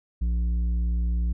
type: tone with tanh clipping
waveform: sine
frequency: 58.6 Hz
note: A#1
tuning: 10 cents sharp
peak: -23 dBFS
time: 0.21-1.33 s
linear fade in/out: 10 ms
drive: 7 dB
effects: none